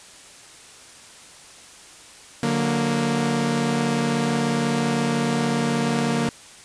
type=chord; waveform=sawtooth; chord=D augmented; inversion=none; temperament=equal with one note detuned; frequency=146.83 / 183.08 / 233.1 Hz; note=D3 / F#3 / A#3; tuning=0 / -18 / 0 cents; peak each=-22 / -24 / -18 dBFS; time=2.43-6.29 s; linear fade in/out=2 ms; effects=white hiss -45 dBFS RMS until 6.64 s + resampled to 22050 Hz